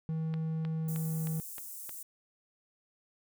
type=tone; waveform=triangle; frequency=160 Hz; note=D#3; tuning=49 cents sharp; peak=-29 dBFS; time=0.09-1.4 s; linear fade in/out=0 ms
type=click train; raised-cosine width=0.3 ms; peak=-29 dBFS; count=6; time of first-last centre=0.34-1.893 s; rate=3.22 Hz
type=high-pass noise; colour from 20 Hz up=white; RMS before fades=-44 dBFS; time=0.88-2.03 s; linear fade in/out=5 ms; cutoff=7600 Hz; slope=24 dB/octave
effects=none